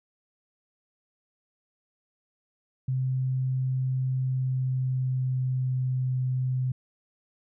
sine tone with pitch glide, 130 to 128.43 Hz, C3 to C3, -11 to -32 cents, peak -24 dBFS, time 2.88-6.72 s, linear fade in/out 5 ms, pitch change -21 cents, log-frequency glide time 4.17-5.91 s, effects none

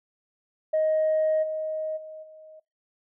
sine tone with level steps, 626 Hz, D#5, 10 cents sharp, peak -19 / -27 / -38 / -45 dBFS, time 0.73-2.6 s, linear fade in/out 10 ms, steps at 1.42 / 1.96 / 2.22 s, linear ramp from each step 20 ms, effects noise-tail reverb RT60 0.2 s tail -22 dB re dry + tanh soft clip ceiling -17 dBFS

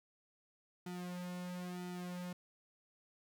sawtooth tone with flanger, 179 Hz, F3, 43 cents sharp, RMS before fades -44 dBFS, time 0.86-2.33 s, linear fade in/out 5 ms, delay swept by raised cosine 1.8 to 3.1 ms, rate 1 Hz, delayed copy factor -1, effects none

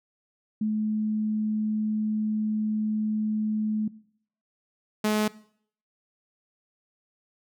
sine / sawtooth tone pair in turn, 214.8 / 213.1 Hz, A3 / G#3, -41 / +45 cents, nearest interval unison, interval 14 cents, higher first, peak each -23 / -18 dBFS, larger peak second, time 0.61-3.88 / 5.04-5.28 s, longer first, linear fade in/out 5 ms, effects noise-tail reverb RT60 0.6 s tail -20 dB re dry

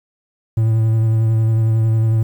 triangle tone with vibrato, 111.6 Hz, A2, 25 cents sharp, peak -10 dBFS, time 0.57-2.23 s, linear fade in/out 5 ms, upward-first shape triangle, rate 11 Hz, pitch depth 24 cents each way, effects 8-bit

